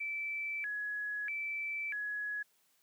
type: tone with vibrato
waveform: sine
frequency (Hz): 1975.5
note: B6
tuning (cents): 0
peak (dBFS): -35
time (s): 0-2.43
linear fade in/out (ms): 10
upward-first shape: square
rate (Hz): 0.78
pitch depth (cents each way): 280
effects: white hiss -72 dBFS RMS until 2.82 s + high-pass 150 Hz 12 dB/octave